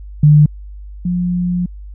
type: tone pair in turn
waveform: sine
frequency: 149.4 / 177.67 Hz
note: D3 / F3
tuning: +30 / +30 cents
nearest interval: minor third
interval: 300 cents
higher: second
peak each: -4 / -14 dBFS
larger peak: first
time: 0.23-0.46 / 1.05-1.66 s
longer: second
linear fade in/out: 5 ms
effects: added 50 Hz sine -29 dBFS peak until 1.94 s